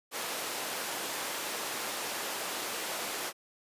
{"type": "high-pass noise", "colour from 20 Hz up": "pink", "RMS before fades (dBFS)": -36, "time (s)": [0.11, 3.33], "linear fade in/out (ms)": 50, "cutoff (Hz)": 440, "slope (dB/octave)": 12, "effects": ["resampled to 32000 Hz"]}